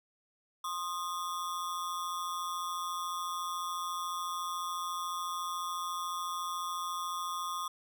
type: ring-modulated tone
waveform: square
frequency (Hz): 1148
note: D6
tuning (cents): -40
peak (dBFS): -32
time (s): 0.64-7.68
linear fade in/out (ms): 5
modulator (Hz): 87
effects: none